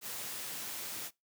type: high-pass noise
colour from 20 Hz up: white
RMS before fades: -41 dBFS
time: 0.01-1.11 s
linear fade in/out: 50 ms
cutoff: 100 Hz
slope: 24 dB/octave
effects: noise-tail reverb RT60 0.2 s tail -23 dB re dry